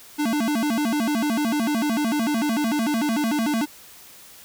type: tone with vibrato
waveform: square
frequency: 258.7 Hz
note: C4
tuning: 19 cents flat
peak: -21 dBFS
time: 0.18-3.66 s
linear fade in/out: 20 ms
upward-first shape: square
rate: 6.7 Hz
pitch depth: 240 cents each way
effects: white hiss -46 dBFS RMS until 4.44 s